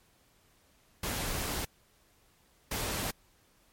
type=noise bursts at uneven times; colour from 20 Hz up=pink; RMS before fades=-34 dBFS; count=2; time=1.03-1.65 / 2.71-3.11 s; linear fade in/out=5 ms; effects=pink hiss -66 dBFS RMS until 3.72 s + MP3 64 kbps